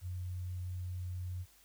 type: tone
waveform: sine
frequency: 90.5 Hz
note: F#2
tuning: 38 cents flat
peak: -37 dBFS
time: 0.01-1.46 s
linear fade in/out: 50 ms
effects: added 50 Hz sine -70 dBFS peak until 1.64 s + white hiss -64 dBFS RMS until 1.64 s